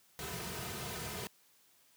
pink noise with comb filter, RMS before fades -41 dBFS, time 0.19-1.27 s, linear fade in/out 0 ms, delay 3.6 ms, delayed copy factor -0.65, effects white hiss -67 dBFS RMS until 1.96 s + high-pass 80 Hz 12 dB/octave

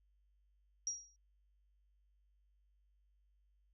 sine tone with exponential decay, 5690 Hz, F8, 31 cents sharp, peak -33 dBFS, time 0.87-1.16 s, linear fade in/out 1 ms, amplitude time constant 62 ms, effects added 50 Hz sine -70 dBFS peak until 3.73 s

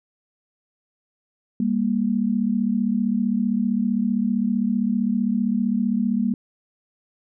sine tone pair together, 200.1 / 235.5 Hz, G3 / A#3, +36 / +18 cents, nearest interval minor third, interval 282 cents, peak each -22 / -21 dBFS, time 1.6-6.34 s, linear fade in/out 2 ms, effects none

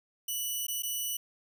5% pulse tone with dropouts, 2960 Hz, F#7, in tune, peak -23 dBFS, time 0.28-1.17 s, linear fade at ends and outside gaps 5 ms, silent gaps 0.668-0.682 / 0.823-0.832 s, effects none

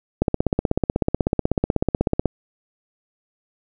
click train, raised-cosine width 2 ms, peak -4 dBFS, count 34, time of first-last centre 0.22-2.257 s, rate 16.2 Hz, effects none

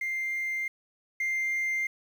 sine tone pair in turn, 2099 / 2099 Hz, C7 / C7, +5 / +5 cents, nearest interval unison, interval 0 cents, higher neither, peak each -27 / -24 dBFS, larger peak second, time 0.01-0.68 / 1.2-1.87 s, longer neither, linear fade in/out 5 ms, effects tanh soft clip ceiling -25 dBFS + 9-bit

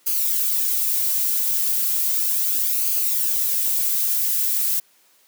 violet noise with flanger, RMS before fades -21 dBFS, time 0.06-4.8 s, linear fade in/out 10 ms, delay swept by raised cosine 0.54 to 3.24 ms, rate 0.35 Hz, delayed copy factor -0.5, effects white hiss -58 dBFS RMS until 5.27 s + high-pass 200 Hz 12 dB/octave

